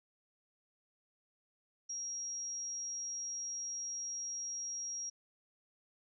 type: tone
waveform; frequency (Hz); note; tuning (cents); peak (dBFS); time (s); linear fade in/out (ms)
sine; 5640; F8; +16; -38; 1.89-5.1; 10
effects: none